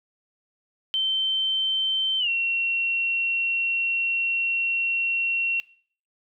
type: tone with pitch glide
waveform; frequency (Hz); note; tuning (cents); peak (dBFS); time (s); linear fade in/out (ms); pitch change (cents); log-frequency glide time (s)
sine; 3100 to 2730; G7 to F7; -20 to -40; -21; 0.94-5.6; 0; -220; 2.19-2.29
effects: noise-tail reverb RT60 0.5 s tail -21 dB re dry